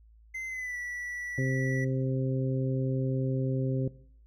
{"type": "tone with pitch glide", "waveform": "triangle", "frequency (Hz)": [2067, 1955.5], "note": ["C7", "B6"], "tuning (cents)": [-22, -18], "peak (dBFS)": -32, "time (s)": [0.34, 1.85], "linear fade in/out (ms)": 10, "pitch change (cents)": -96, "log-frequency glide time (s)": [0.48, 0.77]}
{"type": "harmonic tone", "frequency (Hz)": 131.5, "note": "C3", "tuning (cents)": 9, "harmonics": [1, 2, 3, 4], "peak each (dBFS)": [-27, -33, -37, -39], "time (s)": [1.38, 3.88], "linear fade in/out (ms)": 2}
{"effects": ["noise-tail reverb RT60 0.6 s tail -19 dB re dry", "added 55 Hz sine -54 dBFS peak until 4.26 s"]}